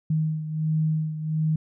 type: beating tone pair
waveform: sine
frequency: 156.3 / 157.7 Hz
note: D#3 / D#3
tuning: +8 / +24 cents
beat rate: 1.4 Hz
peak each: -23 / -29 dBFS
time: 0.1-1.56 s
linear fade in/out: 5 ms
effects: none